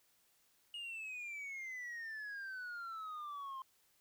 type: exponential sweep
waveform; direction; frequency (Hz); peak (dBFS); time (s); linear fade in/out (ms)
sine; down; 2879 to 1046.5; -40; 0.74-3.62; 2
effects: tanh soft clip ceiling -42 dBFS + white hiss -73 dBFS RMS until 4 s